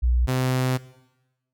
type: tone pair in turn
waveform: sine / sawtooth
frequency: 60.7 / 128.62 Hz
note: B1 / C3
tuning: -29 / -29 cents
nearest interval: octave + minor second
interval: 1300 cents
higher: second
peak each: -17 dBFS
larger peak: neither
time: 0.02-0.27 / 0.27-0.78 s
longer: second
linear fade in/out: 20 ms
effects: noise-tail reverb RT60 1.0 s tail -18 dB re dry